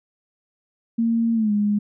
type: tone with pitch glide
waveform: sine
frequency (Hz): 229.7 to 207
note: A#3 to G#3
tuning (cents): -25 to -5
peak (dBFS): -17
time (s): 0.98-1.79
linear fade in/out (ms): 10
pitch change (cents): -180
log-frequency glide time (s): 1.34-1.52
effects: none